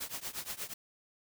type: noise with tremolo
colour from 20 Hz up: white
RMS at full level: -37 dBFS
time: 0-0.74 s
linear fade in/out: 10 ms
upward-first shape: triangle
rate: 8.4 Hz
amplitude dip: 95%
effects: none